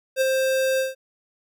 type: tone with ADSR envelope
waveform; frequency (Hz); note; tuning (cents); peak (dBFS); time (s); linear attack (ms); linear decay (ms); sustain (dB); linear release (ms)
square; 527; C5; +12; -17; 0.16-0.95; 52; 16; -3; 160
effects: none